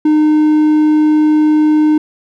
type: tone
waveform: triangle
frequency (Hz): 305.6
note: D#4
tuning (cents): -31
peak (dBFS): -5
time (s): 0.05-1.98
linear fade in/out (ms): 5
effects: none